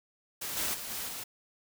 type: noise with level steps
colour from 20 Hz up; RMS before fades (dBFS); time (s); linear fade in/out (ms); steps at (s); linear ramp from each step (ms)
white; -37 / -32 / -40 / -37 / -40; 0.41-1.24; 10; 0.56 / 0.73 / 0.89 / 1.07; 20
effects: none